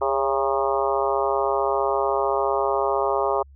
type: harmonic tone with a mistuned harmonic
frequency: 135.5 Hz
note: C#3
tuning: 39 cents flat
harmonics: 3 / 4 / 5 / 6 / 7 / 8 / 9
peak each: -25 / -26 / -27 / -28 / -28 / -29 / -30 dBFS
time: 0.01-3.43 s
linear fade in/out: 10 ms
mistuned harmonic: 4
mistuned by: +44 cents
effects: added 69 Hz sine -45 dBFS peak until 3.55 s